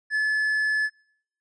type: tone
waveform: triangle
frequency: 1725 Hz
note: A6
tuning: 35 cents flat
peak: -19 dBFS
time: 0.1-0.9 s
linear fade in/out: 50 ms
effects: noise-tail reverb RT60 0.7 s tail -24 dB re dry + resampled to 22050 Hz